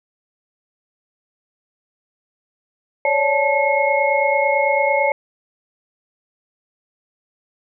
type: tone cluster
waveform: sine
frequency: 550 / 579 / 874 / 2166 Hz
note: C#5 / D5 / A5 / C#7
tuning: -14 / -25 / -12 / -41 cents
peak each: -20 dBFS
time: 3.05-5.12 s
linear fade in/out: 2 ms
effects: none